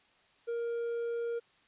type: tone with hard clipping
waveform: sine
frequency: 468.4 Hz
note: A#4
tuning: 8 cents sharp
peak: -33 dBFS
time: 0.47-1.4 s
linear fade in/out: 20 ms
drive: 3 dB
effects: white hiss -66 dBFS RMS until 1.67 s + resampled to 8000 Hz